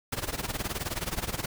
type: noise with tremolo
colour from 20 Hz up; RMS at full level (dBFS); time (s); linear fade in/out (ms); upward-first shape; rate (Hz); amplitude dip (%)
pink; -30; 0.12-1.46; 5; sine; 19; 85
effects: none